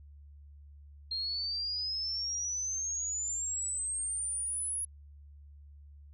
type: exponential sweep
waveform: sine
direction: up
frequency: 4186 to 10548 Hz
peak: -32 dBFS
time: 1.11-4.85 s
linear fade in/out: 5 ms
effects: added 72 Hz sine -50 dBFS peak until 6.13 s